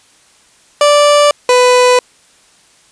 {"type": "tone pair in turn", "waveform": "30% pulse", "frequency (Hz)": [585, 497.7], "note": ["D5", "B4"], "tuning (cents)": [-7, 13], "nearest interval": "minor third", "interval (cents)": 280, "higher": "first", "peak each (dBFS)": -3, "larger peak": "neither", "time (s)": [[0.81, 1.31], [1.49, 1.99]], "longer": "neither", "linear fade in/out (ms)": 2, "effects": ["white hiss -48 dBFS RMS until 2.91 s", "resampled to 22050 Hz"]}